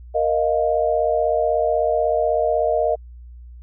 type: chord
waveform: sine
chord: Bb suspended fourth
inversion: none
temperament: equal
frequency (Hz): 466.2 / 622.3 / 698.5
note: Bb4 / Eb5 / F5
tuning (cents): 0 / 0 / 0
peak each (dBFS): -22 / -19 / -22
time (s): 0.14-2.96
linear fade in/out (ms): 20
effects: added 60 Hz sine -37 dBFS peak until 3.62 s